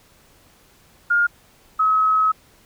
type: tone pair in turn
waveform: sine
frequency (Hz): 1416 / 1281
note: F6 / E6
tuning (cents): +23 / -50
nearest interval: major second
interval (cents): 173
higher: first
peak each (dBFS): -14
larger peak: neither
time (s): 1.1-1.27 / 1.79-2.32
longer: second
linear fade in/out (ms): 10
effects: pink hiss -54 dBFS RMS until 2.65 s